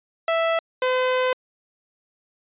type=tone pair in turn; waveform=sawtooth; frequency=659.3 / 509.6 Hz; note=E5 / C5; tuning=0 / -46 cents; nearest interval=major third; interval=446 cents; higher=first; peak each=-15 dBFS; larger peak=neither; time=0.28-0.59 / 0.82-1.33 s; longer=second; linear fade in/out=2 ms; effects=resampled to 8000 Hz